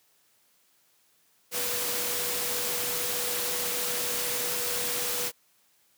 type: tone in noise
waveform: sine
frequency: 487.4 Hz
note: B4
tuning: 23 cents flat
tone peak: -38 dBFS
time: 1.51-5.32 s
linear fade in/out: 50 ms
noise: white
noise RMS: -30 dBFS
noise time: 1.51-5.32 s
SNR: -11 dB
effects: white hiss -66 dBFS RMS until 5.97 s + high-pass 100 Hz 12 dB/octave